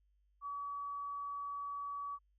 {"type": "tone", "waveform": "sine", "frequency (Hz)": 1139, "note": "C#6", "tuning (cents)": 47, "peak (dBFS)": -39, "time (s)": [0.41, 2.19], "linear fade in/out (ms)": 50, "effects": ["added 50 Hz sine -70 dBFS peak until 2.38 s"]}